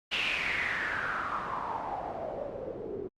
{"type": "noise with low-pass filter sweep", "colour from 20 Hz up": "white", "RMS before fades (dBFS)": -34, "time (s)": [0.11, 3.09], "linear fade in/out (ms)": 20, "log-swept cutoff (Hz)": [2900, 370], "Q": 5.9, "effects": ["Opus 48 kbps"]}